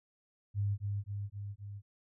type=tone with echo; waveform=sine; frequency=101.4 Hz; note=G#2; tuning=41 cents flat; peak=-29 dBFS; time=0.54-0.78 s; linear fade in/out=50 ms; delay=260 ms; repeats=4; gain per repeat=-3 dB; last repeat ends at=1.82 s; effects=none